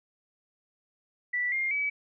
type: tone with pitch steps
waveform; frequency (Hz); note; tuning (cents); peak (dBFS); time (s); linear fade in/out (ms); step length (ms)
sine; 1966 / 2119 / 2285; B6 / C7 / D7; -8 / +21 / -48; -26; 1.33-1.9; 10; 190
effects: none